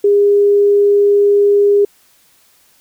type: tone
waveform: sine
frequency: 406.5 Hz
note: G#4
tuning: 37 cents flat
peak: -7 dBFS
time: 0.04-1.85 s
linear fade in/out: 5 ms
effects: white hiss -52 dBFS RMS until 2.8 s